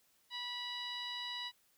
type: tone with low-pass filter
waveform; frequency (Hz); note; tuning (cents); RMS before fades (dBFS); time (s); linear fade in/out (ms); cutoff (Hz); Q
15% pulse; 978; B5; -17; -42; 0.3-1.52; 50; 4200; 4.2
effects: white hiss -72 dBFS RMS until 1.77 s